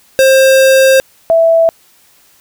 square / sine tone pair in turn, 531 / 659.2 Hz, C5 / E5, +25 / 0 cents, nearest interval major third, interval 375 cents, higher second, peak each -5 dBFS, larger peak neither, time 0.19-1 / 1.3-1.69 s, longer first, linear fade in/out 0 ms, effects white hiss -48 dBFS RMS until 2.4 s

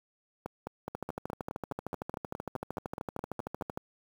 two click trains, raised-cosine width 1 ms, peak -22 / -21 dBFS, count 16 / 38, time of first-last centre 0.46-3.611 / 0.95-3.774 s, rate 4.76 / 13.1 Hz, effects high-pass 80 Hz 12 dB/octave + 8-bit

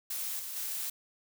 blue noise with level steps, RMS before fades -36 / -40 / -36 dBFS, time 0.1-0.9 s, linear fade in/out 5 ms, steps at 0.39 / 0.56 s, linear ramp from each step 5 ms, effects none

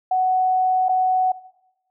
sine tone with dropouts, 744 Hz, F#5, 9 cents sharp, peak -16 dBFS, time 0.11-1.32 s, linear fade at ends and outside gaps 5 ms, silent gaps 0.885-0.892 s, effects noise-tail reverb RT60 0.9 s tail -18 dB re dry

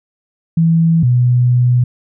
sine tone pair in turn, 164.81 / 123.47 Hz, E3 / B2, 0 / 0 cents, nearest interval perfect fourth, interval 500 cents, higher first, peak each -8 dBFS, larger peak neither, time 0.57-1.03 / 1.03-1.84 s, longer second, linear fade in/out 5 ms, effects none

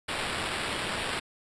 blue noise with sample-and-hold, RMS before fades -32 dBFS, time 0.08-1.2 s, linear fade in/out 10 ms, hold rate 6300 Hz, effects resampled to 22050 Hz

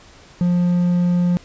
triangle tone, 176.4 Hz, F3, 18 cents sharp, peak -12 dBFS, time 0.41-1.37 s, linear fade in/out 0 ms, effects pink hiss -46 dBFS RMS until 1.44 s + resampled to 16000 Hz

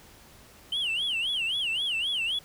sine tone with vibrato, 3000 Hz, F#7, 23 cents sharp, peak -24 dBFS, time 0.72-2.39 s, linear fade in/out 5 ms, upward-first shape sine, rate 3.8 Hz, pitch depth 220 cents each way, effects tanh soft clip ceiling -24 dBFS + pink hiss -53 dBFS RMS until 2.44 s

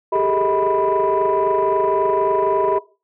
sine tone cluster, 391.5 / 415.3 / 442.6 / 636 / 986 Hz, G4 / G#4 / A4 / D#5 / B5, -2 / 0 / +10 / +38 / -3 cents, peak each -19 / -23 / -23 / -21 / -19 dBFS, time 0.12-2.79 s, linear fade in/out 10 ms, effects noise-tail reverb RT60 0.3 s tail -17 dB re dry + tanh soft clip ceiling -9 dBFS

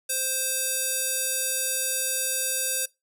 square tone with band-pass filter, 524 Hz, C5, 2 cents sharp, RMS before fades -27 dBFS, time 0.09-2.86 s, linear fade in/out 10 ms, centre 10000 Hz, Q 1.7, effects noise-tail reverb RT60 0.2 s tail -21 dB re dry

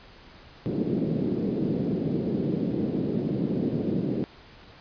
pink band-pass noise, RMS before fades -27 dBFS, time 0.66-4.24 s, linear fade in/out 0 ms, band 150 to 400 Hz, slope 24 dB/octave, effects pink hiss -50 dBFS RMS until 4.8 s + resampled to 11025 Hz

